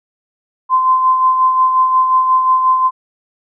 sine tone with tremolo, 1034 Hz, C6, 21 cents flat, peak -7 dBFS, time 0.69-2.91 s, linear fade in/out 50 ms, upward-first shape sine, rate 5.6 Hz, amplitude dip 45%, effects none

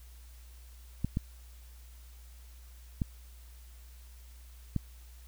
clicks, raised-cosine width 5 ms, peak -17 dBFS, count 4, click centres 1.046 / 1.171 / 3.018 / 4.763 s, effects added 60 Hz sine -49 dBFS peak until 5.27 s + white hiss -61 dBFS RMS until 5.27 s

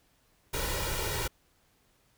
pink noise with comb filter, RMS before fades -32 dBFS, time 0.53-1.28 s, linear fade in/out 10 ms, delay 2.1 ms, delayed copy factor +0.75, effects pink hiss -68 dBFS RMS until 2.17 s

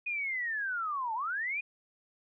sine linear two-way sweep, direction down then up, 2489 to 854 to 2489 Hz, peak -31 dBFS, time 0.06-1.61 s, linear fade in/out 10 ms, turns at 1.14 s, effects none

